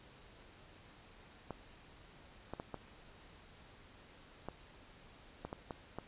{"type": "clicks", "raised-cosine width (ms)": 1, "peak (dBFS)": -27, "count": 9, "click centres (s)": [1.507, 2.536, 2.599, 2.743, 4.486, 5.45, 5.529, 5.708, 5.986], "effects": ["pink hiss -59 dBFS RMS until 6.07 s", "resampled to 8000 Hz"]}